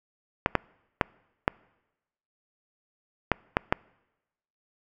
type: clicks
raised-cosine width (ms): 0.5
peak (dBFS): -5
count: 7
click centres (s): 0.461 / 0.553 / 1.012 / 1.479 / 3.317 / 3.569 / 3.725
effects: noise-tail reverb RT60 1.0 s tail -26 dB re dry